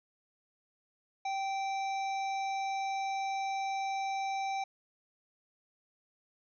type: harmonic tone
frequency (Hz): 779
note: G5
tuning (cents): -11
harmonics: 1 / 3 / 5 / 7 / 8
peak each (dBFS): -32 / -42 / -48 / -54 / -54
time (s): 1.25-4.64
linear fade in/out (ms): 5
effects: none